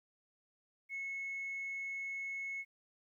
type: tone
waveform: sine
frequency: 2190 Hz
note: C#7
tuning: 22 cents flat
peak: -37 dBFS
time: 0.89-2.65 s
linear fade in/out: 50 ms
effects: tanh soft clip ceiling -35 dBFS + 13-bit